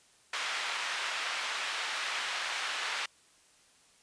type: band-pass noise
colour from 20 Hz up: white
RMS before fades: -35 dBFS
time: 0.33-3.06 s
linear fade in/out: 5 ms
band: 980 to 2800 Hz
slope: 12 dB/octave
effects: white hiss -63 dBFS RMS until 4.02 s + resampled to 22050 Hz